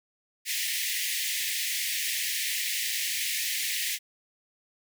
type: high-pass noise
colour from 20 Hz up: pink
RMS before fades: -30 dBFS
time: 0.45-3.99 s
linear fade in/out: 50 ms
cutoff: 1800 Hz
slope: 96 dB/octave
effects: none